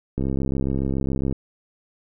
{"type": "click train", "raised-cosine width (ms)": 3, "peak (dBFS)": -12, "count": 78, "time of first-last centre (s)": [0.18, 1.326], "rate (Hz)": 67.2, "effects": []}